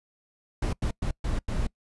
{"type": "noise bursts at uneven times", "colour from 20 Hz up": "brown", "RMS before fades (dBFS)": -27, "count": 5, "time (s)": [[0.62, 0.73], [0.82, 0.91], [1.02, 1.11], [1.24, 1.39], [1.48, 1.67]], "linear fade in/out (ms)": 5, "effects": ["noise-tail reverb RT60 0.1 s tail -24 dB re dry", "resampled to 24000 Hz"]}